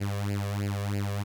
sawtooth tone with flanger, 100.9 Hz, G#2, 49 cents flat, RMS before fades -30 dBFS, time 0-1.24 s, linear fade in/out 20 ms, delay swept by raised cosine 0.41 to 1.81 ms, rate 3.1 Hz, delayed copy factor +0.9, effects none

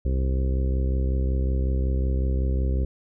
harmonic tone, 65.41 Hz, C2, in tune, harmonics 1 / 2 / 3 / 4 / 5 / 6 / 7 / 8, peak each -21 / -31 / -36 / -37 / -39 / -37 / -43 / -40 dBFS, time 0.05-2.85 s, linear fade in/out 5 ms, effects none

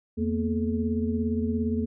sine tone cluster, 84.5 / 228.1 / 245.4 / 428.7 Hz, E2 / A#3 / B3 / A4, +43 / -37 / -11 / -45 cents, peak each -31 / -26 / -32 / -33 dBFS, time 0.17-1.86 s, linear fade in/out 20 ms, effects none

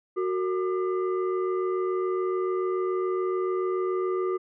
sine tone with frequency modulation, 370 Hz, F#4, in tune, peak -24 dBFS, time 0.16-4.38 s, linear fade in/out 20 ms, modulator 827 Hz, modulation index 0.66, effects none

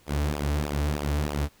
sawtooth tone with flanger, 73.42 Hz, D2, in tune, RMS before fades -27 dBFS, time 0.06-1.49 s, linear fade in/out 50 ms, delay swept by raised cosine 0.49 to 5.59 ms, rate 3.2 Hz, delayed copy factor -0.7, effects pink hiss -59 dBFS RMS until 1.6 s

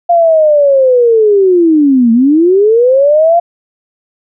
sine linear two-way sweep, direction down then up, 698.5 to 223.4 to 698.5 Hz, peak -4 dBFS, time 0.09-3.4 s, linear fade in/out 10 ms, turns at 2.12 s, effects none

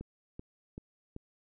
click train, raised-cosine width 3 ms, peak -29 dBFS, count 4, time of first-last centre 0.01-1.164 s, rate 2.6 Hz, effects none

